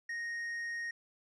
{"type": "tone with tanh clipping", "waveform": "sine", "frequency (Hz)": 1864.7, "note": "A#6", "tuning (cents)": 0, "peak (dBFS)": -37, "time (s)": [0.09, 0.91], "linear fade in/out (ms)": 5, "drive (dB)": 5, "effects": []}